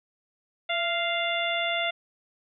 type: harmonic tone with a mistuned harmonic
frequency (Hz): 697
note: F5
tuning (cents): -4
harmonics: 1 / 2 / 3 / 4 / 5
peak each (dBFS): -29 / -34 / -30 / -33 / -32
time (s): 0.69-1.91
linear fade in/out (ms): 10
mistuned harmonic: 1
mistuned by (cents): -51
effects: none